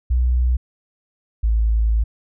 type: tone pair in turn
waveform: sine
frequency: 61.74 / 55 Hz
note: B1 / A1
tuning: 0 / 0 cents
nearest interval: major second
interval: 200 cents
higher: first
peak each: -14 dBFS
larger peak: neither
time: 0.1-0.57 / 1.43-2.04 s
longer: second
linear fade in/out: 10 ms
effects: none